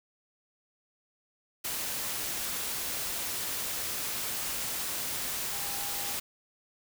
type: tone in noise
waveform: sine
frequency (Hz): 806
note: G5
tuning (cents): +48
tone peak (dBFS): -44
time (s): 5.52-6.14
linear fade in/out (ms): 10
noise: white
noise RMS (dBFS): -34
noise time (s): 1.64-6.2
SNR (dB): -13
effects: none